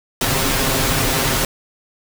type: noise with comb filter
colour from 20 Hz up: pink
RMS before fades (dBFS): -18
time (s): 0.21-1.45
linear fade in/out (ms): 2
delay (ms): 7.5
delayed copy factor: +0.65
effects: none